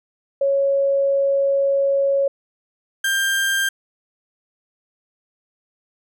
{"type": "tone pair in turn", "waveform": ["sine", "35% pulse"], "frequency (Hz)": [553, 1588.7], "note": ["C#5", "G6"], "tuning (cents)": [-4, 23], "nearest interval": "octave + tritone", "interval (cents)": 1827, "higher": "second", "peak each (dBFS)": [-15, -16], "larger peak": "first", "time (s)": [[0.41, 2.28], [3.04, 3.69]], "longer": "first", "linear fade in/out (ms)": 5, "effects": []}